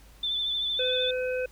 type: tone with vibrato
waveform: sine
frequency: 3520 Hz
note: A7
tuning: in tune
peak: -26 dBFS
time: 0.23-1.11 s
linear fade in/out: 5 ms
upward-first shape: sine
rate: 13 Hz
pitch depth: 31 cents each way
type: harmonic tone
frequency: 507 Hz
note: B4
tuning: 45 cents sharp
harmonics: 1 / 3 / 5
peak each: -27 / -37 / -37 dBFS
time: 0.79-1.46 s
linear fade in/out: 5 ms
effects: added 51 Hz sine -52 dBFS peak until 1.51 s + pink hiss -57 dBFS RMS until 1.51 s